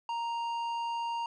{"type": "tone with tanh clipping", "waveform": "sine", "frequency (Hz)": 932.3, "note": "A#5", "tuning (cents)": 0, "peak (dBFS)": -33, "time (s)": [0.09, 1.26], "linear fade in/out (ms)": 2, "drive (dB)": 10, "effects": []}